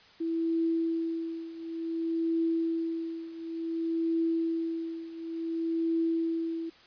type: tone with tremolo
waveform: sine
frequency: 329.6 Hz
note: E4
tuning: in tune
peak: -24 dBFS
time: 0.2-6.7 s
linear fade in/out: 10 ms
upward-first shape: triangle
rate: 0.56 Hz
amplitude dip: 85%
effects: white hiss -56 dBFS RMS until 6.86 s + resampled to 11025 Hz